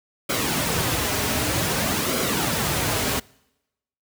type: noise with flanger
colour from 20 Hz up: pink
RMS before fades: -23 dBFS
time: 0.29-3.2 s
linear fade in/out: 10 ms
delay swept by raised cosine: 1.1 to 5.9 ms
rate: 0.53 Hz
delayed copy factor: -0.5
effects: noise-tail reverb RT60 0.9 s tail -25 dB re dry + high-pass 80 Hz 12 dB/octave